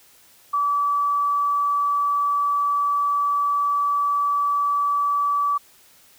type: tone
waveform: sine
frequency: 1151 Hz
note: D6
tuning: 35 cents flat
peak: -18 dBFS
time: 0.53-5.58 s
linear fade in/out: 10 ms
effects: white hiss -53 dBFS RMS until 6.18 s